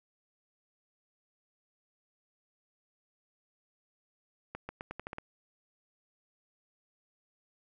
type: accelerating click train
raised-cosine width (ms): 0.5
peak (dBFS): -24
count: 8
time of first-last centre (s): 4.55-5.184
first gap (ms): 140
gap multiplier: 0.85
effects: none